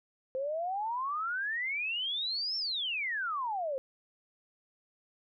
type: exponential two-way sweep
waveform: sine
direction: up then down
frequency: 513 to 5460 to 513 Hz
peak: -31 dBFS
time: 0.35-3.78 s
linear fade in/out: 0 ms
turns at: 2.57 s
effects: none